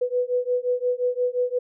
sine beating tone pair, 492.3 / 498 Hz, B4 / B4, -6 / +14 cents, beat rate 5.7 Hz, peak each -24 dBFS, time 0.01-1.59 s, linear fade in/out 10 ms, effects none

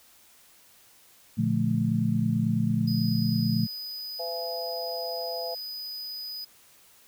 sine chord, Bb major seventh, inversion none, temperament just, 116.54 / 145.68 / 174.81 / 218.5 Hz, Bb2 / D3 / F3 / A3, 0 / -14 / +2 / -12 cents, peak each -28 / -30 / -29 / -26 dBFS, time 1.37-3.67 s, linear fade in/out 20 ms
square tone, 4978 Hz, D#8, in tune, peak -35 dBFS, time 2.87-6.45 s, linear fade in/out 10 ms
harmonic tone, 168.3 Hz, E3, 36 cents sharp, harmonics 3 / 4 / 5, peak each -35 / -34 / -42 dBFS, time 4.19-5.55 s, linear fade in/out 10 ms
effects white hiss -57 dBFS RMS until 7.07 s

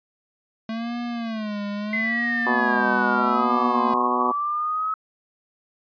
square tone with vibrato, 221 Hz, A3, 8 cents sharp, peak -27 dBFS, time 0.69-3.94 s, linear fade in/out 2 ms, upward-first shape sine, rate 0.76 Hz, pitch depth 140 cents each way
sine linear two-way sweep, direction down then up, 2058 to 1044 to 1289 Hz, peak -22 dBFS, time 1.93-4.94 s, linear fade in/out 2 ms, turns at 3.83 s
harmonic tone, 123.47 Hz, B2, in tune, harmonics 2 / 3 / 4 / 5 / 6 / 7 / 8 / 9 / 10, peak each -28 / -29 / -33 / -34 / -29 / -29 / -26 / -30 / -34 dBFS, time 2.46-4.32 s, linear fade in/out 10 ms
effects resampled to 11025 Hz

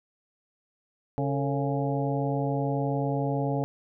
harmonic tone with a mistuned harmonic, 138.59 Hz, C#3, in tune, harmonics 1 / 2 / 3 / 4 / 5 / 6, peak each -28 / -31 / -33 / -34 / -35 / -36 dBFS, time 1.18-3.64 s, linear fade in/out 0 ms, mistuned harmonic 3, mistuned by +110 cents, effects none

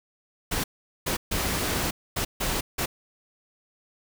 pink noise bursts at uneven times, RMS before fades -27 dBFS, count 6, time 0.51-0.64 / 1.06-1.17 / 1.31-1.91 / 2.16-2.25 / 2.4-2.61 / 2.78-2.86 s, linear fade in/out 10 ms, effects none

